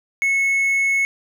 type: tone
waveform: triangle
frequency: 2194 Hz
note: C#7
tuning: 18 cents flat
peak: -14 dBFS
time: 0.22-1.05 s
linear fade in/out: 0 ms
effects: none